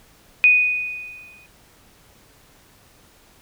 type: tone with exponential decay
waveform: sine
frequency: 2483 Hz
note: D#7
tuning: 4 cents flat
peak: -8 dBFS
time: 0.44-1.46 s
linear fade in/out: 0 ms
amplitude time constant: 220 ms
effects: pink hiss -53 dBFS RMS until 3.41 s